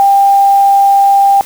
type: tone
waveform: sine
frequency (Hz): 794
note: G5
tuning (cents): +22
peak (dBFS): -4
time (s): 0-1.41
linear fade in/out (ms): 0
effects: white hiss -31 dBFS RMS until 1.45 s